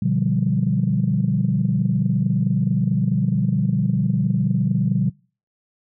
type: chord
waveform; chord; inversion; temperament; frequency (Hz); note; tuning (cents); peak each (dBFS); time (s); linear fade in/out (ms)
sine; G dominant seventh; first; just; 122.5 / 147 / 176.4 / 196; B2 / D3 / F3 / G3; -14 / +2 / +18 / 0; -22; 0.02-5.1; 5
effects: noise-tail reverb RT60 0.4 s tail -26 dB re dry + tanh soft clip ceiling -7 dBFS